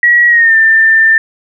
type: tone with pitch glide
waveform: sine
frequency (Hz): 1917 to 1788.6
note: A#6 to A6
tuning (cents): +48 to +28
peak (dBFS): -4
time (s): 0.03-1.18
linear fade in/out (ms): 2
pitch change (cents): -120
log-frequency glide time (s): 0.28-0.55
effects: none